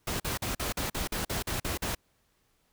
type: noise bursts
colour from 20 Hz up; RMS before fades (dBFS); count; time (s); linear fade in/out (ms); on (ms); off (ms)
pink; -32; 11; 0.07-1.95; 5; 130; 45
effects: pink hiss -71 dBFS RMS until 2.72 s